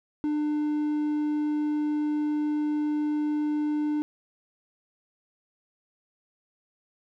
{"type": "tone with hard clipping", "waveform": "triangle", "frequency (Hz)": 299.4, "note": "D4", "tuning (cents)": 33, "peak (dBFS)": -25, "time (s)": [0.24, 4.02], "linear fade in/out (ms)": 0, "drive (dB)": 6, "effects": []}